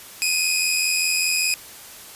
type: tone pair together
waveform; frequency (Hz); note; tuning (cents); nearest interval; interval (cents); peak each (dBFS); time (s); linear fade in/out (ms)
15% pulse; 2462 / 2547; D#7 / D#7; -19 / +40; minor second; 59; -15; 0.22-1.54; 0
effects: white hiss -41 dBFS RMS until 2.15 s + resampled to 32000 Hz